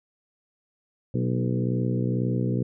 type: harmonic tone with a mistuned harmonic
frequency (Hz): 62.1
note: B1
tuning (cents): +10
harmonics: 2 / 3 / 4 / 5 / 6 / 7 / 8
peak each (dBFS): -25 / -29 / -31 / -33 / -35 / -36 / -37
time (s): 1.14-2.63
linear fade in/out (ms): 5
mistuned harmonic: 4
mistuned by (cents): -39
effects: none